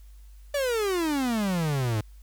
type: exponential sweep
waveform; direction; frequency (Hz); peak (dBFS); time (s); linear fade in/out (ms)
45% pulse; down; 587.3 to 103.3; -24; 0.54-2.01; 5
effects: added 50 Hz sine -45 dBFS peak until 2.22 s + white hiss -64 dBFS RMS until 2.22 s